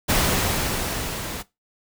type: noise with level ramp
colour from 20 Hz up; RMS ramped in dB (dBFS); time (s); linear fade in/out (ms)
pink; -19 to -32; 0.08-1.43; 20
effects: noise-tail reverb RT60 0.2 s tail -18 dB re dry